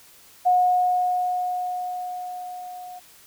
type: tone with level ramp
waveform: sine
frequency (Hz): 725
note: F#5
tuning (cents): -35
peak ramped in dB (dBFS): -14 to -36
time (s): 0.45-3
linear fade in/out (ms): 20
effects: white hiss -51 dBFS RMS until 3.26 s